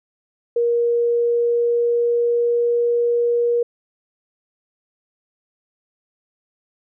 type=tone with pitch glide; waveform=sine; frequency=472.6 to 475.3 Hz; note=A#4 to A#4; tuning=+24 to +34 cents; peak=-15 dBFS; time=0.56-3.63 s; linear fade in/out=5 ms; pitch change=+10 cents; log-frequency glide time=0.76-2.87 s; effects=none